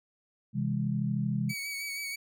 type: chord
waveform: sine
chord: C augmented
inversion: none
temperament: just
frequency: 130.81 / 163.52 / 204.4 Hz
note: C3 / E3 / G#3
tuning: 0 / -14 / -27 cents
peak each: -31 / -33 / -31 dBFS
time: 0.53-1.54 s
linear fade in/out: 50 ms
type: tone with vibrato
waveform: sawtooth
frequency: 2254 Hz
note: C#7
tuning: 28 cents sharp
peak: -31 dBFS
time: 1.49-2.16 s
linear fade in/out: 10 ms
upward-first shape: sine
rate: 6.3 Hz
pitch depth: 30 cents each way
effects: none